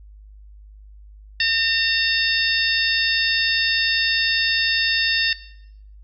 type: harmonic tone with a mistuned harmonic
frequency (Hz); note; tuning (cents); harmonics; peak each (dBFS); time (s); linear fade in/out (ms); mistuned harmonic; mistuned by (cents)
910; A#5; -42; 2 / 3 / 4 / 5 / 6; -21 / -23 / -24 / -25 / -26; 1.4-5.33; 2; 6; -82
effects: noise-tail reverb RT60 0.8 s tail -19 dB re dry + added 51 Hz sine -41 dBFS peak until 6.03 s